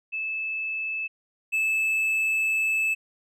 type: tone pair in turn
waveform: sine / triangle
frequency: 2617 / 2617 Hz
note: E7 / E7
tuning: -13 / -13 cents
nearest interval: unison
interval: 0 cents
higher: neither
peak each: -27 / -20 dBFS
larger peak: second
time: 0.12-1.08 / 1.52-2.95 s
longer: second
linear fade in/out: 20 ms
effects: none